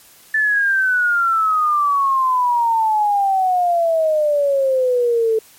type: exponential sweep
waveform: sine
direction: down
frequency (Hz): 1760 to 437.9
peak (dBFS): -13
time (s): 0.34-5.39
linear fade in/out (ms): 5
effects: white hiss -47 dBFS RMS until 5.58 s + MP3 64 kbps